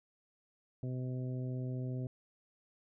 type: harmonic tone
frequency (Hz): 127.5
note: C3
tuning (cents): -44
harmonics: 1 / 2 / 3 / 4 / 5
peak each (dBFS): -36 / -43 / -48 / -52 / -53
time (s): 0.83-2.07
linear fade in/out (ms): 2
effects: none